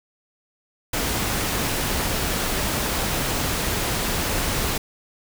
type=noise; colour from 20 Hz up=pink; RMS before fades=-24 dBFS; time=0.93-4.78 s; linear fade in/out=5 ms; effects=none